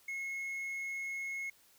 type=tone; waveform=triangle; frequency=2172 Hz; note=C#7; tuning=36 cents flat; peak=-35 dBFS; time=0.08-1.5 s; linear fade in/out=5 ms; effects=white hiss -65 dBFS RMS until 1.78 s